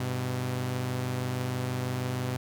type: tone pair together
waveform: sawtooth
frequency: 100.2 / 126.4 Hz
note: G2 / B2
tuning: +38 / +41 cents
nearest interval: major third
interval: 403 cents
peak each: -32 / -26 dBFS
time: 0-2.37 s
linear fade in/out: 5 ms
effects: none